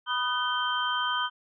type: tone cluster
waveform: sine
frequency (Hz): 985 / 1239 / 1510 / 3130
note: B5 / D#6 / F#6 / G7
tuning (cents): -5 / -8 / +35 / -3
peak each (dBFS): -31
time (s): 0.06-1.3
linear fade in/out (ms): 50
effects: none